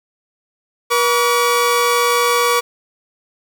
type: tone pair together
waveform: sawtooth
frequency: 480.7 / 1141 Hz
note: B4 / C#6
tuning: -47 / +50 cents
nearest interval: octave + minor third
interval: 1497 cents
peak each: -12 dBFS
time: 0.9-2.61 s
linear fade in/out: 20 ms
effects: 7-bit